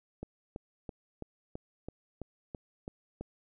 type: click train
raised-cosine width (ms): 2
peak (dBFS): -26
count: 10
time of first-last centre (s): 0.23-3.21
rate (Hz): 3.02
effects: none